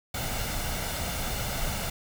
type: noise with comb filter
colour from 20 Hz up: pink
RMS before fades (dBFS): -31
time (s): 0.14-1.9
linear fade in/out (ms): 5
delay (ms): 1.4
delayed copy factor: +0.5
effects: none